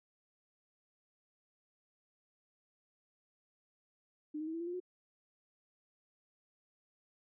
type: tone with pitch steps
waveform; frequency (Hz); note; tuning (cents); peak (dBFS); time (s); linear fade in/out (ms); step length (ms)
sine; 302.3 / 311.7 / 321.4 / 331.4 / 341.7 / 352.3 / 363.3; D#4 / D#4 / E4 / E4 / F4 / F4 / F#4; -50 / +3 / -44 / +9 / -38 / +15 / -32; -37; 4.34-4.802; 10; 66
effects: none